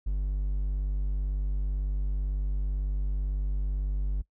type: tone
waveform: triangle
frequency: 49 Hz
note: G1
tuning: in tune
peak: -24 dBFS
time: 0.06-4.22 s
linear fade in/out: 10 ms
effects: noise-tail reverb RT60 0.1 s tail -21 dB re dry